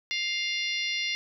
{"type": "harmonic tone", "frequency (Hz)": 700, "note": "F5", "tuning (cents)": 4, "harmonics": [3, 4, 5, 6, 7, 8], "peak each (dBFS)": [-31, -33, -35, -37, -38, -39], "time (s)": [0.11, 1.15], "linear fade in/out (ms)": 0, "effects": []}